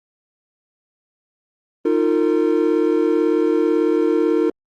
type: chord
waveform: triangle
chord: Eb suspended second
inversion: none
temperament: equal with one note detuned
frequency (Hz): 311.1 / 349.2 / 455.8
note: Eb4 / F4 / Bb4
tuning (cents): 0 / 0 / -39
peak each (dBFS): -17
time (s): 1.85-4.5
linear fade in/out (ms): 5
effects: Opus 32 kbps